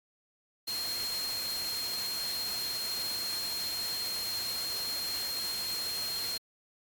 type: tone in noise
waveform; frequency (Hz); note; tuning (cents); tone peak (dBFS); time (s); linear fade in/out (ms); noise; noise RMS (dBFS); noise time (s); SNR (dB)
sine; 4216; C8; +12; -33; 0.67-6.38; 10; white; -39; 0.67-6.38; +3
effects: AAC 64 kbps